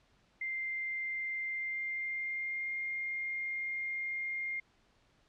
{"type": "tone with pitch glide", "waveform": "sine", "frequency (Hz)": [2093, 2119], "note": ["C7", "C7"], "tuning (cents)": [0, 21], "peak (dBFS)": -34, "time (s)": [0.41, 4.6], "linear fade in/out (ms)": 5, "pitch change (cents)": 21, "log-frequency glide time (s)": [1.46, 2.74], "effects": ["pink hiss -69 dBFS RMS until 5.28 s", "low-pass 5000 Hz 12 dB/octave"]}